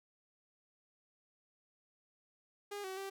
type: tone with pitch steps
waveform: sawtooth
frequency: 407.8 / 378.9 / 390.1 Hz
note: G#4 / F#4 / G4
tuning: -32 / +41 / -8 cents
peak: -37 dBFS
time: 2.71-3.1 s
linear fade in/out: 10 ms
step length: 130 ms
effects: none